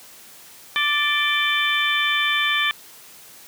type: harmonic tone with a mistuned harmonic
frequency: 587.3 Hz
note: D5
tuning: in tune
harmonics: 2 / 3 / 4 / 5 / 6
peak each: -26 / -23 / -23 / -26 / -25 dBFS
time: 0.76-2.71 s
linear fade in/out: 0 ms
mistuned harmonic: 5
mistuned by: +77 cents
effects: white hiss -45 dBFS RMS until 3.47 s + high-pass 100 Hz 12 dB/octave